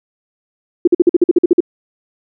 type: tone bursts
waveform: sine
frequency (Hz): 349.2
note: F4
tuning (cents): 0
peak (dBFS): -4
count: 11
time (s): 0.85-1.605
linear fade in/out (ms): 5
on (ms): 25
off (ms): 48
effects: none